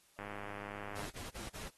click train, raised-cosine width 0.5 ms, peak -30 dBFS, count 89, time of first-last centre 0.19-1.053 s, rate 102 Hz
pink noise bursts, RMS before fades -46 dBFS, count 4, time 0.95-1.695 s, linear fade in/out 20 ms, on 160 ms, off 35 ms
effects white hiss -68 dBFS RMS until 1.77 s + AAC 32 kbps

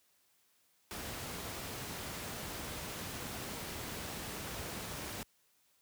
pink noise, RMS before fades -42 dBFS, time 0.91-5.23 s, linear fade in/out 0 ms, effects white hiss -72 dBFS RMS until 5.81 s + high-pass 60 Hz 12 dB/octave

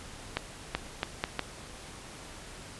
accelerating click train, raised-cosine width 0.3 ms, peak -12 dBFS, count 5, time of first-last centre 0.37-1.393 s, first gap 380 ms, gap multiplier 0.74, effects pink hiss -46 dBFS RMS until 2.79 s + resampled to 24000 Hz

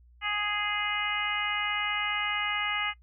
harmonic tone, 415.3 Hz, G#4, in tune, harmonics 2 / 3 / 4 / 5 / 6 / 7, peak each -37 / -34 / -36 / -32 / -37 / -35 dBFS, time 0.21-2.94 s, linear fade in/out 50 ms, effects noise-tail reverb RT60 0.1 s tail -21 dB re dry + added 60 Hz sine -54 dBFS peak until 3.02 s

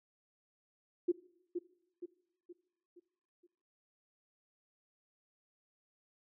sine tone with echo, 351.2 Hz, F4, 10 cents sharp, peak -26 dBFS, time 1.08-1.12 s, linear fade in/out 10 ms, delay 470 ms, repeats 5, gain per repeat -7 dB, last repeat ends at 3.47 s, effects noise-tail reverb RT60 0.8 s tail -20 dB re dry

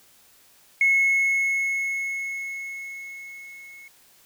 triangle tone with level ramp, 2183 Hz, C#7, 27 cents flat, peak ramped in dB -12 to -41 dBFS, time 0.81-3.88 s, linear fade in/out 2 ms, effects tanh soft clip ceiling -13 dBFS + white hiss -56 dBFS RMS until 4.25 s

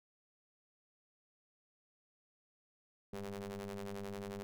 sawtooth ring-modulated tone, 98.8 Hz, G2, 14 cents sharp, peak -35 dBFS, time 3.13-4.43 s, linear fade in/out 0 ms, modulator 302 Hz, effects none

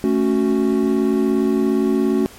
triangle chord, F# minor, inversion first, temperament equal, 220 / 277.2 / 370 Hz, A3 / C#4 / F#4, 0 / 0 / 0 cents, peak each -17 dBFS, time 0.04-2.26 s, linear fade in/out 0 ms, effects pink hiss -42 dBFS RMS until 2.38 s + MP3 64 kbps

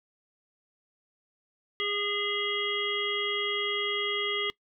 harmonic tone, 410 Hz, G#4, 22 cents flat, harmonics 1 / 3 / 5 / 7 / 8, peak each -34 / -37 / -32 / -35 / -32 dBFS, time 1.8-4.5 s, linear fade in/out 0 ms, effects noise-tail reverb RT60 0.1 s tail -21 dB re dry

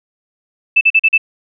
sine tone bursts, 2637 Hz, E7, in tune, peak -6 dBFS, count 5, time 0.76-1.179 s, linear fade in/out 10 ms, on 51 ms, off 41 ms, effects none

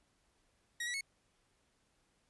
sawtooth tone with pitch steps, 1895 / 1944 / 2196 Hz, A#6 / B6 / C#7, +28 / -28 / -17 cents, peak -33 dBFS, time 0.8-1.01 s, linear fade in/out 5 ms, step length 70 ms, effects pink hiss -75 dBFS RMS until 2.29 s + resampled to 24000 Hz

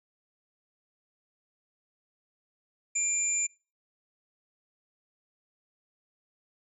sine tone pair together, 2380 / 7113 Hz, D7 / A8, +22 / +18 cents, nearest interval octave + perfect fifth, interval 1896 cents, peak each -34 / -26 dBFS, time 2.95-3.47 s, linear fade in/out 10 ms, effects noise-tail reverb RT60 0.3 s tail -22 dB re dry

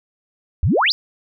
sine exponential sweep, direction up, 64 to 5340 Hz, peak -13 dBFS, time 0.63-0.92 s, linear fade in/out 0 ms, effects none

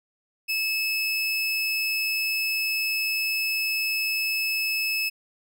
30% pulse tone, 2601 Hz, E7, 24 cents flat, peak -21 dBFS, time 0.48-5.1 s, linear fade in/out 20 ms, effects none

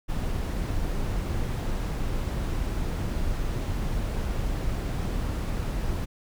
brown noise, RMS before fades -28 dBFS, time 0.08-6.06 s, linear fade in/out 20 ms, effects none

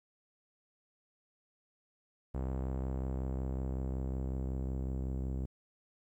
sawtooth tone with low-pass filter sweep, 65.41 Hz, C2, in tune, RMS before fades -36 dBFS, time 2.34-5.46 s, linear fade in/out 10 ms, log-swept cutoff 820 to 370 Hz, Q 0.78, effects 12-bit

